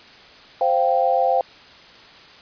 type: chord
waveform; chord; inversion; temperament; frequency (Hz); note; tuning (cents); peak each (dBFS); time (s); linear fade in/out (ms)
sine; C suspended fourth; none; equal with one note detuned; 523.3 / 696.4 / 784; C5 / F5 / G5; 0 / -5 / 0; -20; 0.61-1.41; 2
effects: white hiss -45 dBFS RMS until 2.41 s + resampled to 11025 Hz